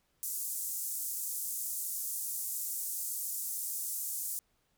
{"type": "band-pass noise", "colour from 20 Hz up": "white", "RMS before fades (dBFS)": -37, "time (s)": [0.23, 4.39], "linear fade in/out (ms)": 0, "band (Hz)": [7000, 16000], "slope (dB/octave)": 24, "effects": ["pink hiss -75 dBFS RMS until 4.77 s"]}